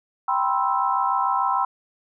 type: chord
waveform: sine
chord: C major seventh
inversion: second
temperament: equal with one note detuned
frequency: 784 / 979.8 / 1046.5 / 1318.5 Hz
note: G5 / B5 / C6 / E6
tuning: 0 / -14 / 0 / 0 cents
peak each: -25 / -24 / -24 / -26 dBFS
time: 0.28-1.65 s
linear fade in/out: 5 ms
effects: none